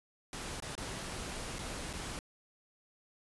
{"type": "noise with dropouts", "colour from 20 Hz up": "pink", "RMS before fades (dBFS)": -41, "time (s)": [0.33, 2.19], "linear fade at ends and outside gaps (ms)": 1, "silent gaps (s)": [[0.602, 0.623], [0.753, 0.778], [1.585, 1.59], [1.93, 1.935]], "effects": ["resampled to 24000 Hz"]}